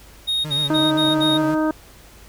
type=tone bursts; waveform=triangle; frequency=3729 Hz; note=A#7; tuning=in tune; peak=-17 dBFS; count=5; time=0.27-1.382 s; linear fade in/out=20 ms; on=180 ms; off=53 ms
type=tone with vibrato; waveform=40% pulse; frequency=147 Hz; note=D3; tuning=2 cents sharp; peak=-26 dBFS; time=0.44-1.55 s; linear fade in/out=10 ms; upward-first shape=sine; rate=7.6 Hz; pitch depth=84 cents each way
type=harmonic tone; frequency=311.1 Hz; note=D#4; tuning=in tune; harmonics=1 / 2 / 3 / 4 / 5; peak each=-18 / -24 / -28 / -30 / -32 dBFS; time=0.7-1.71 s; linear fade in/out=2 ms
effects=added 50 Hz sine -47 dBFS peak until 2.28 s + pink hiss -47 dBFS RMS until 2.28 s